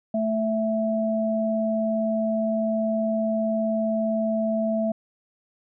sine tone pair together, 220.6 / 659.9 Hz, A3 / E5, +5 / +2 cents, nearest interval octave + perfect fifth, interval 1897 cents, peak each -24 dBFS, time 0.14-4.92 s, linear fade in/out 5 ms, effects none

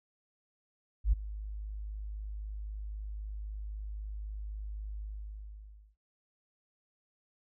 sine tone with ADSR envelope, 51.91 Hz, G#1, in tune, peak -19 dBFS, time 1.04-5.96 s, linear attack 84 ms, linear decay 15 ms, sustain -18 dB, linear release 950 ms, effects noise-tail reverb RT60 0.1 s tail -19 dB re dry + tanh soft clip ceiling -17 dBFS

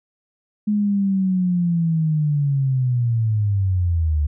sine linear sweep, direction down, 211.3 to 72 Hz, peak -16 dBFS, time 0.67-4.27 s, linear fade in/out 10 ms, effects none

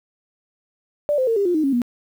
sine tone with pitch steps, 587.3 / 517.2 / 455.5 / 401.1 / 353.3 / 311.1 / 274 / 241.3 Hz, D5 / C5 / A#4 / G4 / F4 / D#4 / C#4 / B3, 0 / -20 / -40 / +40 / +20 / 0 / -20 / -40 cents, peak -16 dBFS, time 1.09-1.818 s, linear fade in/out 0 ms, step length 91 ms, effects 8-bit

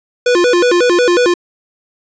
square tone with vibrato, 415.3 Hz, G#4, in tune, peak -9 dBFS, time 0.26-1.34 s, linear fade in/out 5 ms, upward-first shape square, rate 5.5 Hz, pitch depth 290 cents each way, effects resampled to 16000 Hz + 8-bit

